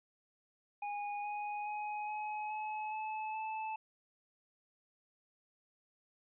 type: tone with pitch steps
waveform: square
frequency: 822 / 830.6 / 839.3 / 848 / 856.9 / 865.9 / 874.9 Hz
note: G#5 / G#5 / G#5 / G#5 / A5 / A5 / A5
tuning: -18 / 0 / +18 / +36 / -46 / -28 / -10 cents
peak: -38 dBFS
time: 0.82-3.76 s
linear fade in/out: 5 ms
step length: 420 ms
effects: resampled to 8000 Hz